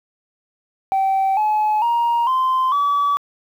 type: tone with pitch steps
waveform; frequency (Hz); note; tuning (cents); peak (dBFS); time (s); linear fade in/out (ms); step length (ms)
sine; 773 / 852.8 / 940.7 / 1037.8 / 1144.9; G5 / G#5 / A#5 / C6 / D6; -24 / +46 / +15 / -14 / -44; -13; 0.92-3.17; 0; 450
effects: tanh soft clip ceiling -13 dBFS + 8-bit